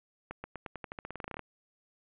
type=accelerating click train; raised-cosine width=0.5 ms; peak=-24 dBFS; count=18; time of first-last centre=0.31-1.393 s; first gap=130 ms; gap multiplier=0.9; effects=resampled to 8000 Hz + 9-bit